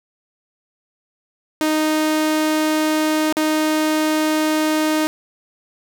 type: tone with dropouts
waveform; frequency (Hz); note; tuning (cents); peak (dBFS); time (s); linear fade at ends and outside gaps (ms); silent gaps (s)
sawtooth; 310; D#4; -6; -12; 1.61-5.07; 0; 3.325-3.369
effects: none